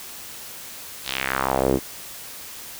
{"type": "tone with band-pass filter sweep", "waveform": "sawtooth", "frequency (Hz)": 66.3, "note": "C2", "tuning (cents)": 23, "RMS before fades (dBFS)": -23, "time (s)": [1.04, 1.8], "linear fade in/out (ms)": 50, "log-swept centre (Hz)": [4300, 310], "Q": 2.2, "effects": ["white hiss -38 dBFS RMS until 2.79 s"]}